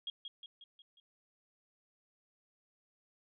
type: tone with echo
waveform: sine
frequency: 3272 Hz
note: G#7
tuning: 26 cents flat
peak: -37 dBFS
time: 0.07-0.1 s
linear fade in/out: 2 ms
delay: 180 ms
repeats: 5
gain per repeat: -5 dB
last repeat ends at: 1 s
effects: none